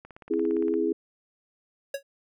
click train, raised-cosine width 0.5 ms, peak -30 dBFS, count 13, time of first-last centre 0.05-0.74 s, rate 17.4 Hz
sine chord, C augmented, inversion none, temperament equal, 261.6 / 329.6 / 415.3 Hz, C4 / E4 / G#4, 0 / 0 / 0 cents, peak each -31 / -26 / -26 dBFS, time 0.3-0.93 s, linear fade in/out 10 ms
square tone with exponential decay, 554.4 Hz, C#5, in tune, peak -26 dBFS, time 1.94-2.03 s, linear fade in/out 5 ms, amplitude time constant 18 ms
effects none

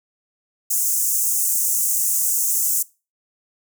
pink high-pass noise, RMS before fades -20 dBFS, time 0.7-2.83 s, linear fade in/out 10 ms, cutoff 6500 Hz, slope 48 dB/octave, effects noise-tail reverb RT60 0.3 s tail -22 dB re dry

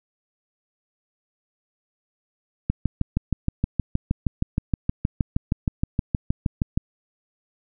click train, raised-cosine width 5 ms, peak -8 dBFS, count 27, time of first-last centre 2.7-6.775 s, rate 6.38 Hz, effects none

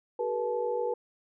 sine tone cluster, 382.8 / 430.7 / 483.5 / 866 Hz, G4 / A4 / B4 / A5, -41 / -37 / -37 / -28 cents, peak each -36 / -37 / -29 / -36 dBFS, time 0.19-0.94 s, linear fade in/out 5 ms, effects none

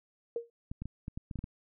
sine tone with exponential decay, 467.9 Hz, A#4, 6 cents sharp, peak -28 dBFS, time 0.36-0.5 s, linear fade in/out 2 ms, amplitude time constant 29 ms
clicks, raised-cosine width 5 ms, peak -26 dBFS, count 9, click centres 0.715 / 0.82 / 0.856 / 1.081 / 1.175 / 1.312 / 1.357 / 1.39 / 1.441 s
effects none

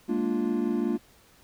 triangle chord, Bb dominant seventh, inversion third, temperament equal, 207.7 / 233.1 / 293.7 / 349.2 Hz, Ab3 / Bb3 / D4 / F4, 0 / 0 / 0 / 0 cents, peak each -30 / -26 / -29 / -28 dBFS, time 0.08-0.98 s, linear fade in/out 20 ms, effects pink hiss -58 dBFS RMS until 1.43 s

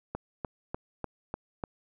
click train, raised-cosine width 1 ms, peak -19 dBFS, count 6, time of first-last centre 0.15-1.638 s, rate 3.36 Hz, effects none

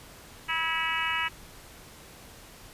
harmonic tone with a mistuned harmonic, 323.9 Hz, E4, 30 cents flat, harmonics 3 / 4 / 5 / 6 / 7 / 8 / 9, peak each -34 / -34 / -34 / -34 / -34 / -34 / -34 dBFS, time 0.48-1.29 s, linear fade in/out 20 ms, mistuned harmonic 5, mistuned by +33 cents, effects pink hiss -49 dBFS RMS until 2.73 s + resampled to 32000 Hz

